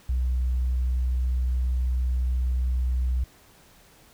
sine tone, 62.7 Hz, B1, 27 cents sharp, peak -20 dBFS, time 0.09-3.24 s, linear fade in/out 5 ms, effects tanh soft clip ceiling -19 dBFS + pink hiss -55 dBFS RMS until 4.13 s

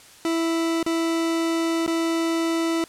40% pulse tone with dropouts, 330 Hz, E4, 2 cents sharp, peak -20 dBFS, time 0.25-2.84 s, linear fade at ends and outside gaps 1 ms, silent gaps 0.829-0.863 / 1.864-1.877 s, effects white hiss -48 dBFS RMS until 2.88 s + low-pass 10000 Hz 12 dB/octave

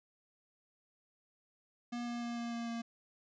square tone with pitch steps, 239.7 / 238.2 / 236.7 / 235.2 / 233.7 / 232.2 Hz, A#3 / A#3 / A#3 / A#3 / A#3 / A#3, +48 / +38 / +27 / +16 / +5 / -7 cents, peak -38 dBFS, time 1.92-2.82 s, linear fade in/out 10 ms, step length 150 ms, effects resampled to 16000 Hz

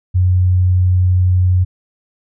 sine tone, 91.2 Hz, F#2, 24 cents flat, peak -9 dBFS, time 0.14-1.65 s, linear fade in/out 20 ms, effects none

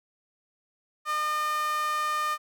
sawtooth tone with high-pass filter, 607 Hz, D#5, 43 cents flat, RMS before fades -28 dBFS, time 1.05-2.38 s, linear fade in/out 50 ms, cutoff 1300 Hz, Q 5.2, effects none

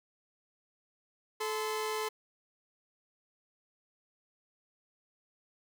sawtooth tone pair together, 433.7 / 1031.5 Hz, A4 / C6, -25 / -25 cents, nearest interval octave + minor third, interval 1500 cents, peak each -30 / -34 dBFS, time 1.4-2.09 s, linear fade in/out 10 ms, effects none

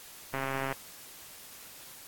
click train, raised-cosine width 0.5 ms, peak -18 dBFS, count 53, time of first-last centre 0.34-0.725 s, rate 135 Hz, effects white hiss -49 dBFS RMS until 2.07 s + AAC 64 kbps

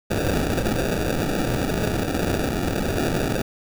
white noise with sample-and-hold, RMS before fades -23 dBFS, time 0.1-3.42 s, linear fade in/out 10 ms, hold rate 1050 Hz, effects none

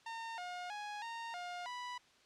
sawtooth tone with pitch steps, 912 / 716 / 832 / 923 / 710 / 986 Hz, A#5 / F5 / G#5 / A#5 / F5 / B5, -38 / +43 / +3 / -17 / +28 / -3 cents, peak -38 dBFS, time 0.06-1.98 s, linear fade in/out 5 ms, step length 320 ms, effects white hiss -66 dBFS RMS until 2.25 s + low-pass 5000 Hz 12 dB/octave

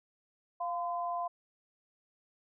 sine tone pair together, 698.5 / 1021.4 Hz, F5 / C6, 0 / -42 cents, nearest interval perfect fifth, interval 658 cents, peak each -34 / -36 dBFS, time 0.6-1.28 s, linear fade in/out 10 ms, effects none

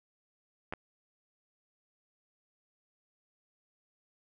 clicks, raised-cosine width 0.5 ms, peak -22 / -23 dBFS, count 2, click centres 0.725 / 0.736 s, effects none

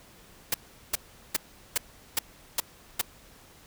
white noise bursts, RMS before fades -25 dBFS, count 7, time 0.52-3.014 s, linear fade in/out 5 ms, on 22 ms, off 390 ms, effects pink hiss -54 dBFS RMS until 3.66 s

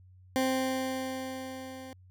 20% pulse tone with level ramp, 261.6 Hz, C4, in tune, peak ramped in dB -20 to -38 dBFS, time 0.36-1.93 s, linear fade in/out 0 ms, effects added 92 Hz sine -53 dBFS peak until 2.1 s

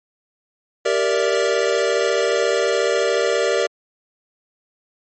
square chord, E half-diminished seventh, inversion first, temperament equal with one note detuned, 392 / 466.2 / 582.6 / 659.3 Hz, G4 / Bb4 / D5 / E5, 0 / 0 / -14 / 0 cents, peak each -23 / -21 / -22 / -27 dBFS, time 0.85-3.67 s, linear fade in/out 10 ms, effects low-pass 9000 Hz 12 dB/octave + MP3 32 kbps

